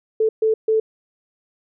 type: tone bursts at uneven times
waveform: sine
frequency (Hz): 439.7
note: A4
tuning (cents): -1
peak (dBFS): -14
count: 3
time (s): 0.2-0.29 / 0.42-0.54 / 0.68-0.8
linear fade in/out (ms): 5
effects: none